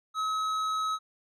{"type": "tone with tanh clipping", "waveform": "sine", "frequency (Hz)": 1282, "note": "E6", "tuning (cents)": -49, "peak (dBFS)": -29, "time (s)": [0.14, 0.99], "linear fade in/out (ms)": 50, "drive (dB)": 11, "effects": []}